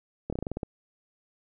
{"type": "slowing click train", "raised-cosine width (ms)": 2, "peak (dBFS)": -18, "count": 9, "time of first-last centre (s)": [0.3, 0.632], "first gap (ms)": 26, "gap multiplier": 1.13, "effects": []}